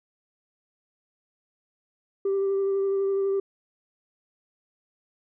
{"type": "tone with vibrato", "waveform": "sine", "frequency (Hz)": 392, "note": "G4", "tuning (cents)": 0, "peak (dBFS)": -20, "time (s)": [2.25, 3.4], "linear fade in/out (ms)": 5, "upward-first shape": "sine", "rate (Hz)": 12, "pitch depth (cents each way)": 14, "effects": ["tanh soft clip ceiling -20 dBFS"]}